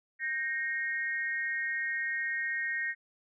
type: tone with amplitude modulation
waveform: sine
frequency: 1864.7 Hz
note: A#6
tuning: in tune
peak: -26 dBFS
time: 0.19-2.95 s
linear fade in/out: 50 ms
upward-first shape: sine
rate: 284 Hz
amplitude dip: 90%
effects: none